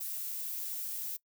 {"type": "noise", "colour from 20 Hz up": "violet", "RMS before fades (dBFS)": -38, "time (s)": [0, 1.17], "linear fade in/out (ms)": 10, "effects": ["noise-tail reverb RT60 0.1 s tail -21 dB re dry"]}